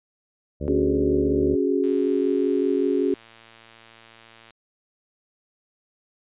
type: harmonic tone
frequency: 73.4 Hz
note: D2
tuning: in tune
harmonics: 1 / 2 / 3 / 4 / 5 / 6 / 7 / 8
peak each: -29 / -32 / -34 / -35 / -36 / -37 / -37 / -38 dBFS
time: 0.6-1.56 s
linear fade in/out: 20 ms
type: chord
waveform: sine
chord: C# suspended fourth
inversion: none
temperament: equal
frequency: 277.2 / 370 / 415.3 Hz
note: C#4 / F#4 / G#4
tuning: 0 / 0 / 0 cents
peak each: -23 / -23 / -24 dBFS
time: 0.68-3.14 s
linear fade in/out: 0 ms
type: click train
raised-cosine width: 0.2 ms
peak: -30 dBFS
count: 305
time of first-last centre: 1.84-4.507 s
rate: 114 Hz
effects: resampled to 8000 Hz